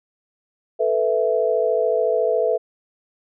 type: chord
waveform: sine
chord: A suspended second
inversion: none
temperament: equal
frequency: 440 / 493.9 / 659.3 Hz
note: A4 / B4 / E5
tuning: 0 / 0 / 0 cents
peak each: -21 dBFS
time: 0.79-2.58 s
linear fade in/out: 20 ms
effects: none